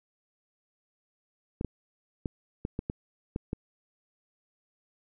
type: clicks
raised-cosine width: 3 ms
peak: -18 dBFS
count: 8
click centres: 1.611 / 1.647 / 2.258 / 2.651 / 2.791 / 2.899 / 3.361 / 3.531 s
effects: none